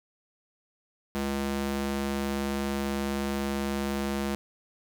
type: tone with high-pass filter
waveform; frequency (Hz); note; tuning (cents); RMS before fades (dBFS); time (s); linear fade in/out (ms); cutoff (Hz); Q
square; 69.3; C#2; 0; -30; 1.15-4.35; 0; 180; 1.1
effects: none